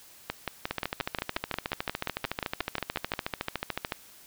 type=two click trains; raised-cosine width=0.3 ms; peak=-13 / -13 dBFS; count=17 / 45; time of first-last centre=0.3-3.137 / 0.71-3.922 s; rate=5.64 / 13.7 Hz; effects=white hiss -53 dBFS RMS until 4.26 s